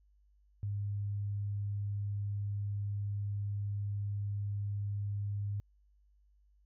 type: tone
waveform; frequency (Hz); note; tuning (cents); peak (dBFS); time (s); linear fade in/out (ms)
sine; 101.7; G#2; -36; -33; 0.63-5.6; 0
effects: added 50 Hz sine -64 dBFS peak until 6.65 s